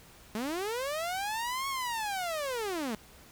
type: linear two-way sweep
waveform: sawtooth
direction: up then down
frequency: 204.5 to 1108.7 to 204.5 Hz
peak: -28 dBFS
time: 0.35-2.95 s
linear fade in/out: 0 ms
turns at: 1.68 s
effects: pink hiss -55 dBFS RMS until 3.31 s